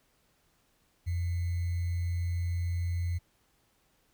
sine tone with sample-and-hold, 86.7 Hz, F2, 12 cents flat, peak -28 dBFS, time 1.06-3.19 s, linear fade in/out 20 ms, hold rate 2100 Hz, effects pink hiss -70 dBFS RMS until 4.13 s

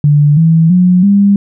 sine tone with pitch steps, 146.83 / 162.92 / 180.77 / 200.6 Hz, D3 / E3 / F#3 / G3, 0 / -20 / -40 / +40 cents, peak -4 dBFS, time 0.04-1.36 s, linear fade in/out 2 ms, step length 330 ms, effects none

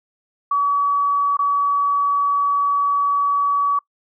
sine tone with dropouts, 1138 Hz, C#6, 45 cents sharp, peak -15 dBFS, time 0.51-3.79 s, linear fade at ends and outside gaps 5 ms, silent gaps 1.37-1.39 s, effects noise-tail reverb RT60 0.1 s tail -24 dB re dry

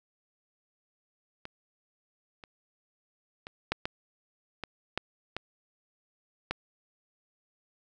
clicks, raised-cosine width 0.3 ms, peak -24 / -30 / -25 / -11 / -15 / -19 / -13 / -17 / -14 dBFS, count 9, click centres 1.454 / 2.438 / 3.469 / 3.72 / 3.855 / 4.637 / 4.976 / 5.366 / 6.51 s, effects none

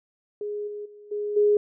sine tone with level steps, 415.3 Hz, G#4, in tune, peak -28 / -32 / -44 / -26 / -16 dBFS, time 0.41-1.57 s, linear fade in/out 2 ms, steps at 0.67 / 0.85 / 1.11 / 1.36 s, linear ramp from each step 10 ms, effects none

